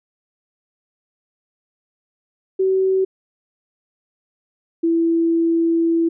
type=tone pair in turn; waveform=sine; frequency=380 / 332.2 Hz; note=F#4 / E4; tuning=+46 / +13 cents; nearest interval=major second; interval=233 cents; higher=first; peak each=-14 dBFS; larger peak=neither; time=2.59-3.05 / 4.83-6.09 s; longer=second; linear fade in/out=10 ms; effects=none